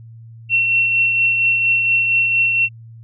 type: tone with tremolo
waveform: sine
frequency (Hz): 2715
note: F7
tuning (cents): -50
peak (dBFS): -11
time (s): 0.49-2.69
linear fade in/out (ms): 50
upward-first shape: triangle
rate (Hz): 4.3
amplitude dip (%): 40
effects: added 114 Hz sine -36 dBFS peak until 3.03 s